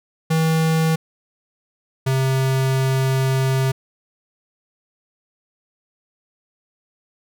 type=tone pair in turn; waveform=square; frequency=160.7 / 132.64 Hz; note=E3 / C3; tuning=-44 / +24 cents; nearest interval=minor third; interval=332 cents; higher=first; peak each=-16 / -17 dBFS; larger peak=first; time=0.3-0.96 / 2.06-3.72 s; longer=second; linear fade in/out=10 ms; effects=none